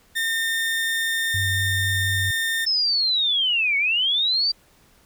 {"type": "tone", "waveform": "30% pulse", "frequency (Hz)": 1817, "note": "A#6", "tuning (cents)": -45, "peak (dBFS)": -19, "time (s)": [0.15, 2.66], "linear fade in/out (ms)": 20}
{"type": "tone with vibrato", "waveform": "sine", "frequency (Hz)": 98, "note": "G2", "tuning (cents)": 0, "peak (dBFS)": -24, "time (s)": [1.34, 2.31], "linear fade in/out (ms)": 5, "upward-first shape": "sine", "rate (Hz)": 4.2, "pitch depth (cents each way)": 14}
{"type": "linear two-way sweep", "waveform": "sine", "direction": "down then up", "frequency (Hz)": [5290, 2191, 4721], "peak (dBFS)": -18, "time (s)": [2.66, 4.52], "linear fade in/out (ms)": 10, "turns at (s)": 3.77}
{"effects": ["pink hiss -57 dBFS RMS until 5.05 s"]}